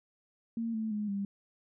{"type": "tone with pitch steps", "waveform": "sine", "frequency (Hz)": [229.2, 220, 209.9, 199.3], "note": ["A#3", "A3", "G#3", "G3"], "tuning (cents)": [-29, 0, 19, 29], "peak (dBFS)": -31, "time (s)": [0.57, 1.25], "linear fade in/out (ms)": 2, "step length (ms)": 170, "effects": []}